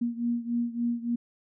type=beating tone pair; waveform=sine; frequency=235.9 / 239.4 Hz; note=A#3 / A#3; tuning=+21 / +46 cents; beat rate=3.5 Hz; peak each=-28 / -31 dBFS; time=0.01-1.16 s; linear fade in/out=10 ms; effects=none